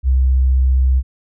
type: tone with vibrato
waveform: sine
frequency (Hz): 64.9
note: C2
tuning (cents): -13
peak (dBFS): -10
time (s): 0.03-1.03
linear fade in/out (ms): 50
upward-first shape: triangle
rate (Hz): 15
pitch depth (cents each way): 11
effects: none